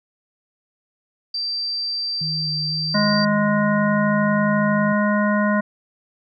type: tone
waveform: sine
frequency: 4688 Hz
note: D8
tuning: 4 cents flat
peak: -22 dBFS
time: 1.34-3.25 s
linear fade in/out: 5 ms
type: tone with vibrato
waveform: sine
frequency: 155.56 Hz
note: D#3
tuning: in tune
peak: -26 dBFS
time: 2.21-4.93 s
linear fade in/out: 5 ms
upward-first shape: square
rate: 2 Hz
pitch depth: 19 cents each way
type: harmonic tone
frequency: 207.7 Hz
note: G#3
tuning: in tune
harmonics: 1 / 3 / 5 / 7 / 9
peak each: -18 / -23 / -25 / -26 / -28 dBFS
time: 2.94-5.61 s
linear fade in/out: 10 ms
effects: none